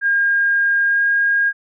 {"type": "tone with pitch glide", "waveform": "sine", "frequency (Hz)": [1616, 1625.4], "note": ["G#6", "G#6"], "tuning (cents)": [-48, -38], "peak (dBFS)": -13, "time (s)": [0.01, 1.53], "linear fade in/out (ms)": 50, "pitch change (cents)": 10, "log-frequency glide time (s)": [0.86, 1.02], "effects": []}